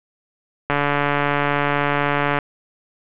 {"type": "click train", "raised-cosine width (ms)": 0.5, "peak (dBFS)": -4, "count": 244, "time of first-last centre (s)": [0.7, 2.388], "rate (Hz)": 144, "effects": ["resampled to 8000 Hz", "7-bit"]}